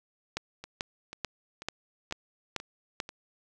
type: two click trains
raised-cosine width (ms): 0.2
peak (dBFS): -14 / -24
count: 7 / 6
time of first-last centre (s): 0.37-3.002 / 0.64-3.091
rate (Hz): 2.28 / 2.04
effects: none